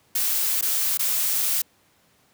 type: noise with dropouts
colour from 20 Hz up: blue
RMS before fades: -23 dBFS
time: 0.15-1.62 s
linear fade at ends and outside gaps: 5 ms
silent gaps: 0.612-0.624 / 0.974-0.992 s
effects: pink hiss -61 dBFS RMS until 2.33 s + high-pass 100 Hz 12 dB/octave